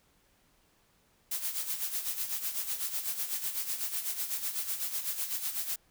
blue noise with tremolo, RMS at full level -32 dBFS, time 1.31-5.76 s, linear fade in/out 5 ms, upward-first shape sine, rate 8 Hz, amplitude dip 65%, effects pink hiss -68 dBFS RMS until 5.9 s

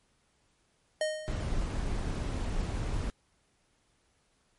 square tone with exponential decay, 619 Hz, D#5, 9 cents flat, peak -26 dBFS, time 1.01-1.61 s, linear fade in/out 2 ms, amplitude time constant 130 ms
brown noise, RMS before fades -32 dBFS, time 1.28-3.1 s, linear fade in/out 0 ms
effects pink hiss -71 dBFS RMS until 4.58 s + MP3 48 kbps

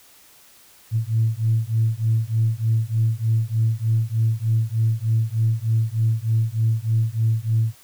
sine beating tone pair, 110.6 / 113.9 Hz, A2 / A#2, +9 / -40 cents, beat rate 3.3 Hz, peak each -20 dBFS, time 0.91-7.75 s, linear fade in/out 50 ms, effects tanh soft clip ceiling -10 dBFS + white hiss -51 dBFS RMS until 7.83 s

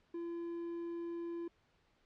triangle tone, 340 Hz, F4, 46 cents flat, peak -37 dBFS, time 0.14-1.48 s, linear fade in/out 5 ms, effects pink hiss -73 dBFS RMS until 2.05 s + low-pass 4000 Hz 12 dB/octave

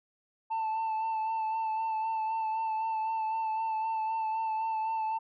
sine tone with vibrato, 885 Hz, A5, 10 cents sharp, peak -26 dBFS, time 0.5-5.19 s, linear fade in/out 20 ms, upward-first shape sine, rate 3.9 Hz, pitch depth 24 cents each way, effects tanh soft clip ceiling -28 dBFS

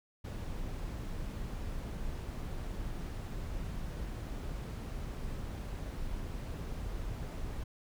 brown noise, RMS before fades -39 dBFS, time 0.24-7.64 s, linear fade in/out 10 ms, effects none

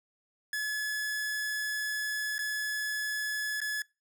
45% pulse tone with dropouts, 1707 Hz, G#6, 47 cents sharp, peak -30 dBFS, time 0.53-3.82 s, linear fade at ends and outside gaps 2 ms, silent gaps 2.382-2.39 / 3.604-3.615 s, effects noise-tail reverb RT60 0.3 s tail -26 dB re dry

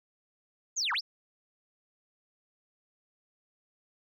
sine linear two-way sweep, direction down then up, 7040 to 854 to 5700 Hz, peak -27 dBFS, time 0.76-1.01 s, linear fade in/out 20 ms, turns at 0.93 s, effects tanh soft clip ceiling -23 dBFS

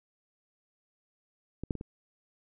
clicks, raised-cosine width 3 ms, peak -23 / -16 / -25 / -27 dBFS, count 4, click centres 1.636 / 1.708 / 1.753 / 1.811 s, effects none

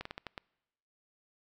slowing click train, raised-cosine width 0.3 ms, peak -23 dBFS, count 6, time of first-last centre 0.01-0.378 s, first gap 44 ms, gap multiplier 1.26, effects noise-tail reverb RT60 1.0 s tail -26 dB re dry

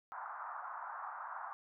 white band-pass noise, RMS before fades -45 dBFS, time 0.12-1.53 s, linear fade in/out 0 ms, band 750 to 1400 Hz, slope 48 dB/octave, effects none

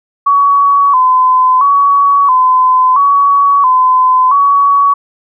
sine tone with vibrato, 1072 Hz, C6, 42 cents sharp, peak -5 dBFS, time 0.26-4.94 s, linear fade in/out 10 ms, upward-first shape square, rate 0.74 Hz, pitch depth 86 cents each way, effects none

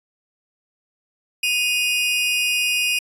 40% pulse tone pair together, 2490 / 2828 Hz, D#7 / F7, +1 / +21 cents, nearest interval major second, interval 220 cents, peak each -19 / -22 dBFS, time 1.43-2.99 s, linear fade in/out 5 ms, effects resampled to 32000 Hz

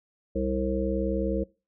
harmonic tone with a mistuned harmonic, 65.41 Hz, C2, in tune, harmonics 1 / 3 / 5 / 7 / 8, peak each -31 / -31 / -31 / -31 / -31 dBFS, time 0.35-1.44 s, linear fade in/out 10 ms, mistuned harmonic 8, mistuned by +46 cents, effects noise-tail reverb RT60 0.3 s tail -23 dB re dry

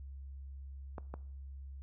clicks, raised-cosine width 1 ms, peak -28 dBFS, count 2, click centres 0.982 / 1.14 s, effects noise-tail reverb RT60 0.6 s tail -20 dB re dry + added 68 Hz sine -44 dBFS peak until 1.82 s

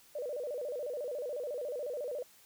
sine tone with vibrato, 541 Hz, C#5, 42 cents flat, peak -35 dBFS, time 0.15-2.23 s, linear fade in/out 5 ms, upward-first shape square, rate 14 Hz, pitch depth 160 cents each way, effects white hiss -61 dBFS RMS until 2.45 s

